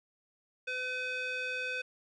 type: tone with band-pass filter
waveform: square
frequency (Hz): 506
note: B4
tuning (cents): +42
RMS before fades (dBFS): -36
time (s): 0.67-1.82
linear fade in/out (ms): 10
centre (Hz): 2200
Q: 3
effects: resampled to 22050 Hz + 11-bit